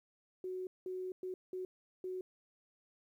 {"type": "tone bursts at uneven times", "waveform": "sine", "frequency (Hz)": 370, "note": "F#4", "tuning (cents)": 0, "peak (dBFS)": -38, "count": 5, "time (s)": [[0.44, 0.67], [0.86, 1.12], [1.23, 1.34], [1.53, 1.65], [2.04, 2.21]], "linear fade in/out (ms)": 2, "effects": ["12-bit"]}